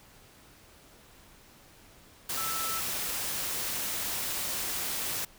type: tone in noise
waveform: sine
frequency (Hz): 1318.5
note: E6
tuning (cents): 0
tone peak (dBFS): -35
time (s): 2.37-2.8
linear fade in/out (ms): 5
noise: white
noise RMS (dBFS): -33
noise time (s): 2.29-5.25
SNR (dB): -5
effects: pink hiss -56 dBFS RMS until 5.38 s